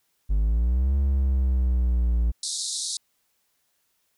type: exponential two-way sweep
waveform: triangle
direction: up then down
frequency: 49 to 69.5 to 57.1 Hz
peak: -17 dBFS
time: 0.29-2.32 s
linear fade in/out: 20 ms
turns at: 0.96 s
type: band-pass noise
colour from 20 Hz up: pink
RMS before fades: -30 dBFS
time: 2.43-2.97 s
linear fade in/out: 2 ms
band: 3700 to 10000 Hz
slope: 96 dB/octave
effects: white hiss -71 dBFS RMS until 4.17 s